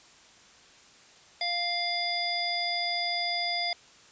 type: harmonic tone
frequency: 698.5 Hz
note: F5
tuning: in tune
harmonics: 1 / 3 / 5 / 7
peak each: -33 / -33 / -35 / -31 dBFS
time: 1.41-3.73 s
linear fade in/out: 2 ms
effects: white hiss -55 dBFS RMS until 4.11 s + resampled to 16000 Hz